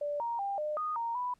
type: tone with pitch steps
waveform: sine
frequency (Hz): 584 / 936 / 796 / 604 / 1236 / 929 / 989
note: D5 / A#5 / G5 / D5 / D#6 / A#5 / B5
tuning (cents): -10 / +7 / +26 / +48 / -12 / -6 / +2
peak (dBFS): -31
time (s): 0.01-1.34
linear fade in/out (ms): 5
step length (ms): 190
effects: pink hiss -71 dBFS RMS until 1.39 s + low-pass 10000 Hz 12 dB/octave